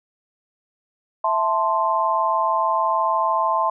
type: chord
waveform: sine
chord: A minor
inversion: second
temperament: equal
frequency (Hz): 659.3 / 880 / 1046.5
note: E5 / A5 / C6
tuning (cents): 0 / 0 / 0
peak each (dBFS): -24 / -22 / -20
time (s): 1.24-3.7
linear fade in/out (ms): 5
effects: none